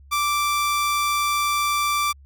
sawtooth tone, 1172 Hz, D6, 4 cents flat, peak -16 dBFS, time 0.11-2.13 s, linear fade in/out 20 ms, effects added 69 Hz sine -45 dBFS peak until 2.25 s

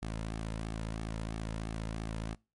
sawtooth tone with flanger, 54.8 Hz, A1, 6 cents flat, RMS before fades -38 dBFS, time 0.02-2.35 s, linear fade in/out 10 ms, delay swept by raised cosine 2 to 2.66 ms, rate 3 Hz, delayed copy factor -0.5, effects noise-tail reverb RT60 0.3 s tail -25 dB re dry + MP3 48 kbps

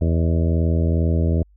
harmonic tone with a mistuned harmonic, 82.41 Hz, E2, in tune, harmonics 1 / 2 / 3 / 4 / 5 / 6 / 7 / 8, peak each -17 / -23 / -27 / -29 / -31 / -33 / -34 / -35 dBFS, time 0.01-1.43 s, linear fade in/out 5 ms, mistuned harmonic 8, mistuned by -62 cents, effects added 50 Hz sine -50 dBFS peak until 1.56 s

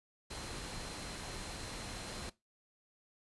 sine tone in noise, 4124 Hz, C8, 26 cents flat, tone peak -54 dBFS, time 0.3-2.3 s, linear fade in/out 10 ms, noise pink, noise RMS -44 dBFS, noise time 0.3-2.3 s, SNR -13 dB, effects noise-tail reverb RT60 0.2 s tail -19 dB re dry + resampled to 24000 Hz

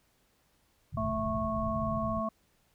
white low-pass noise, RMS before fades -38 dBFS, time 0.92-2.22 s, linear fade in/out 20 ms, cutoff 170 Hz, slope 96 dB/octave
harmonic tone, 220 Hz, A3, in tune, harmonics 1 / 3 / 5, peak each -34 / -34 / -34 dBFS, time 0.97-2.29 s, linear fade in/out 5 ms
effects pink hiss -70 dBFS RMS until 2.74 s

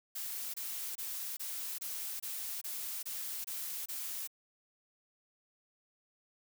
blue noise bursts, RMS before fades -40 dBFS, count 10, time 0.15-4.275 s, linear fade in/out 10 ms, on 390 ms, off 25 ms, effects none

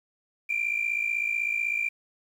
sine tone pair together, 2344 / 2400 Hz, D7 / D7, -4 / +37 cents, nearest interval unison, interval 41 cents, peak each -27 dBFS, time 0.49-1.89 s, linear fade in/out 10 ms, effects tanh soft clip ceiling -19 dBFS + 9-bit

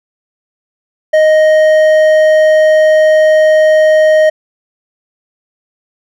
triangle tone with hard clipping, 622.3 Hz, D#5, in tune, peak -6 dBFS, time 1.13-4.3 s, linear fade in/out 10 ms, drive 10 dB, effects none

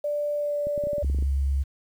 sine tone with pitch glide, 587.3 to 583.2 Hz, D5 to D5, 0 to -12 cents, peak -24 dBFS, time 0.04-1.03 s, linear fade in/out 5 ms, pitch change -12 cents, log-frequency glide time 0.36-0.58 s
clicks, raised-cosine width 3 ms, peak -24 dBFS, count 11, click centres 0.67 / 0.778 / 0.838 / 0.871 / 0.932 / 0.982 / 1.046 / 1.099 / 1.147 / 1.187 / 1.225 s
sine tone with vibrato, 68.6 Hz, C#2, 17 cents flat, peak -21 dBFS, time 1.02-1.64 s, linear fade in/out 20 ms, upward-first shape triangle, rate 8.6 Hz, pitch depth 10 cents each way
effects 9-bit

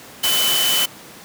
sine tone in noise, 3018 Hz, F#7, 34 cents sharp, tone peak -18 dBFS, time 0.23-0.86 s, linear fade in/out 10 ms, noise white, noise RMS -20 dBFS, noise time 0.23-0.86 s, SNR -1 dB, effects pink hiss -40 dBFS RMS until 1.24 s + high-pass 150 Hz 12 dB/octave

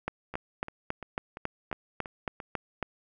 two click trains, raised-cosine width 0.5 ms, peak -15 / -24 dBFS, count 11 / 7, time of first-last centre 0.08-2.827 / 0.34-2.402 s, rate 3.64 / 2.91 Hz, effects none

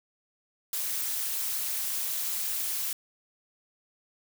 blue noise with amplitude modulation, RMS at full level -28 dBFS, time 0.73-2.93 s, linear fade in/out 2 ms, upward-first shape sine, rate 230 Hz, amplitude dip 70%, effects none

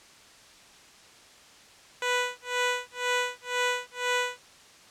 10% pulse tone with tremolo, 493.9 Hz, B4, in tune, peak -15 dBFS, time 2.02-4.41 s, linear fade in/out 2 ms, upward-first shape sine, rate 2 Hz, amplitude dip 100%, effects white hiss -53 dBFS RMS until 4.9 s + low-pass 7000 Hz 12 dB/octave

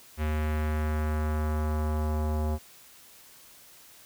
square tone with low-pass filter sweep, 76.7 Hz, D#2, 24 cents flat, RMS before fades -28 dBFS, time 0.17-2.59 s, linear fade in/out 50 ms, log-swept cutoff 2400 to 810 Hz, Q 1.5, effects white hiss -53 dBFS RMS until 4.05 s

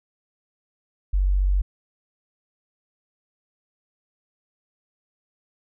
sine tone, 47.43 Hz, F#1, 44 cents sharp, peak -17 dBFS, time 1.13-1.62 s, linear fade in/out 10 ms, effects none

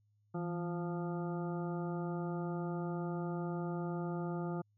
harmonic tone with a mistuned harmonic, 174.61 Hz, F3, in tune, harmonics 1 / 2 / 3 / 4 / 5 / 7 / 8, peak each -37 / -41 / -48 / -47 / -49 / -50 / -56 dBFS, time 0.34-4.62 s, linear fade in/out 10 ms, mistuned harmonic 1, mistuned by -77 cents, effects added 104 Hz sine -70 dBFS peak until 4.77 s

